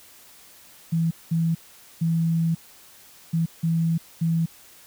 sine tone bursts at uneven times, 164.81 Hz, E3, in tune, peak -19 dBFS, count 6, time 0.92-1.11 / 1.31-1.55 / 2.01-2.55 / 3.33-3.46 / 3.63-3.98 / 4.21-4.46 s, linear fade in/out 10 ms, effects white hiss -50 dBFS RMS until 4.86 s

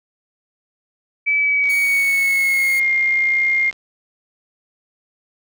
sine tone with pitch glide, 2300 to 2121 Hz, D7 to C7, -37 to +23 cents, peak -14 dBFS, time 1.26-3.71 s, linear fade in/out 20 ms, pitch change -140 cents, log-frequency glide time 1.37-2.9 s
click train, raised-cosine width 0.2 ms, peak -21 dBFS, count 129, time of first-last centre 1.64-3.728 s, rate 61.3 Hz
5% pulse tone, 2229 Hz, C#7, 9 cents sharp, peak -19 dBFS, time 1.69-2.8 s, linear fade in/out 10 ms
effects none

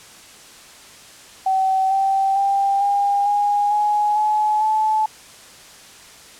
sine tone with pitch steps, 764 / 777.8 / 791.9 / 806.2 / 820.7 / 835.6 / 850.7 / 866 Hz, G5 / G5 / G5 / G5 / G#5 / G#5 / G#5 / A5, -45 / -14 / +17 / +48 / -21 / +10 / +41 / -28 cents, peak -15 dBFS, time 1.46-5.06 s, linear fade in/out 5 ms, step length 450 ms, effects white hiss -43 dBFS RMS until 6.39 s + low-pass 9000 Hz 12 dB/octave

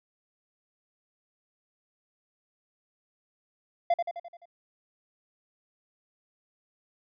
triangle tone with echo, 689 Hz, F5, 24 cents flat, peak -18 dBFS, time 3.9-3.94 s, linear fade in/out 5 ms, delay 86 ms, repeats 6, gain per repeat -5 dB, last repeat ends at 4.456 s, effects resampled to 11025 Hz

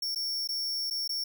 45% pulse tone with dropouts, 5470 Hz, F8, 37 cents flat, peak -30 dBFS, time 0.02-1.24 s, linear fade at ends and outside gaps 5 ms, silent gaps 0.149-0.158 / 0.475-0.488 / 0.901-0.908 / 1.078-1.092 s, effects none

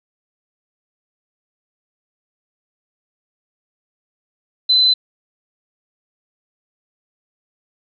sine tone, 4035 Hz, B7, 36 cents sharp, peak -10 dBFS, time 4.69-4.94 s, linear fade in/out 10 ms, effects none

